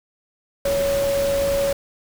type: tone in noise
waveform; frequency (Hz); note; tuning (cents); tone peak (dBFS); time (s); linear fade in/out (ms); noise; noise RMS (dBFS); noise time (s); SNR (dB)
sine; 558; C#5; +11; -18; 0.65-1.73; 5; pink; -29; 0.65-1.73; +8
effects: none